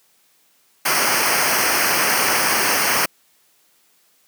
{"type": "noise with comb filter", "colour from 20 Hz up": "pink", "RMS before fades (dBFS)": -18, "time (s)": [0.85, 3.06], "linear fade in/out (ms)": 10, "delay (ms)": 0.27, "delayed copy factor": -0.85, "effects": ["white hiss -59 dBFS RMS until 4.27 s", "high-pass 150 Hz 12 dB/octave"]}